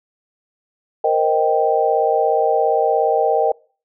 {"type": "chord", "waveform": "sine", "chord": "C minor seventh", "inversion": "third", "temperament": "equal", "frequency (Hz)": [466.2, 523.3, 622.3, 784], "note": ["Bb4", "C5", "Eb5", "G5"], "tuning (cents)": [0, 0, 0, 0], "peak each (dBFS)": [-18, -23, -19, -18], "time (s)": [1.04, 3.52], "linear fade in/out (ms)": 5, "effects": ["noise-tail reverb RT60 0.4 s tail -25 dB re dry"]}